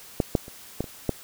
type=clicks; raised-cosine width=2 ms; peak=-7 / -6 / -27 / -12 / -23 / -9 dBFS; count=6; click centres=0.202 / 0.352 / 0.481 / 0.806 / 0.842 / 1.093 s; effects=white hiss -46 dBFS RMS until 1.23 s